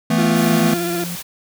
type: chord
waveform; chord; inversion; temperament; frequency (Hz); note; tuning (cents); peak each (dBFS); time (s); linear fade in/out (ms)
square; E suspended fourth; none; equal; 164.81 / 220 / 246.9; E3 / A3 / B3; 0 / 0 / 0; -20 / -18 / -21; 0.1-0.74; 5
type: tone with vibrato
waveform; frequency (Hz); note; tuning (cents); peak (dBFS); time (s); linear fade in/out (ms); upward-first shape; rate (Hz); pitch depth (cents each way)
35% pulse; 345; F4; -21; -19; 0.18-1.04; 2; sine; 16; 35
type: noise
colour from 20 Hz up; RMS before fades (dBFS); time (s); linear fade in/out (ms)
white; -30; 0.35-1.23; 20
type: tone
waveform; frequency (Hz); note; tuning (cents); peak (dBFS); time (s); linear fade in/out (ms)
triangle; 174.2; F3; -4; -24; 0.52-1.16; 10
effects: none